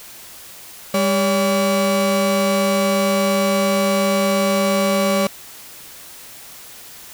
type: tone pair together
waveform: 35% pulse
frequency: 199.85 / 571 Hz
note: G3 / D5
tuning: +34 / -49 cents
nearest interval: octave + tritone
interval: 1817 cents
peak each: -17 / -16 dBFS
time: 0.94-5.27 s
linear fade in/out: 2 ms
effects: white hiss -39 dBFS RMS until 7.13 s